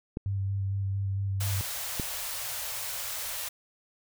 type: clicks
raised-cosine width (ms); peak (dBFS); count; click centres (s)
3; -18; 2; 0.171 / 1.998
type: tone with vibrato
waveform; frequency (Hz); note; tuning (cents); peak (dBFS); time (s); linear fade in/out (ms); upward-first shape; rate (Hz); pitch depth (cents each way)
sine; 98; G2; 0; -27; 0.26-1.61; 0; square; 4.4; 13
type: band-stop noise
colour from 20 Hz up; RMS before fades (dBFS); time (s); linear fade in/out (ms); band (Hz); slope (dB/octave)
white; -35; 1.4-3.49; 10; 130 to 490; 48
effects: none